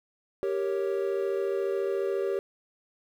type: chord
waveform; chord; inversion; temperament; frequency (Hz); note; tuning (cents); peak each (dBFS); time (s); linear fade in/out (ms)
triangle; G diminished; none; equal; 392 / 466.2 / 554.4; G4 / Bb4 / Db5; 0 / 0 / 0; -26 / -31 / -31; 0.43-2.39; 0
effects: 10-bit